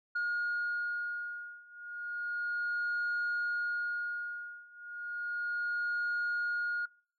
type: beating tone pair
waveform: sine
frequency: 1431 / 1431.33 Hz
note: F6 / F6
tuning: +42 / +42 cents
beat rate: 0.33 Hz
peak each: -34 / -33 dBFS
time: 0.15-6.86 s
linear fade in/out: 10 ms
effects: noise-tail reverb RT60 0.5 s tail -25 dB re dry + tanh soft clip ceiling -28 dBFS